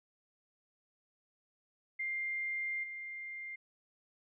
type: tone with level steps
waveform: sine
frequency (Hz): 2100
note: C7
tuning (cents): +6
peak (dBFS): -34 / -41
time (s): 1.99-3.56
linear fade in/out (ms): 10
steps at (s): 2.83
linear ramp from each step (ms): 10
effects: none